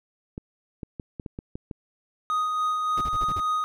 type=clicks; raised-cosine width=3 ms; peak=-21 dBFS; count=8; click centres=0.379 / 0.832 / 0.998 / 1.198 / 1.262 / 1.389 / 1.555 / 1.712 s
type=tone with tremolo; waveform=triangle; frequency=1246 Hz; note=D#6; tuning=2 cents sharp; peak=-20 dBFS; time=2.3-3.64 s; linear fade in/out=0 ms; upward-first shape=sine; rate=3.5 Hz; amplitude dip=30%
type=noise bursts; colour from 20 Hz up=brown; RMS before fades=-32 dBFS; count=6; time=2.97-3.402 s; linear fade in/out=5 ms; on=42 ms; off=36 ms
effects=none